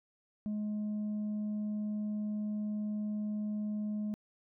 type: tone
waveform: sine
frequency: 210.5 Hz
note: G#3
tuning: 24 cents sharp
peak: -30 dBFS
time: 0.46-4.14 s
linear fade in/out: 0 ms
effects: tanh soft clip ceiling -32 dBFS